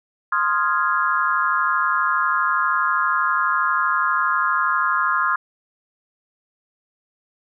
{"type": "chord", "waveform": "sine", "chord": "F minor seventh", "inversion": "second", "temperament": "equal", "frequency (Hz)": [1046.5, 1244.5, 1396.9, 1661.2], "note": ["C6", "Eb6", "F6", "Ab6"], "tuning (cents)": [0, 0, 0, 0], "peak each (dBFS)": [-22, -22, -22, -25], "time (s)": [0.32, 5.36], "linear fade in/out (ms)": 5, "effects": []}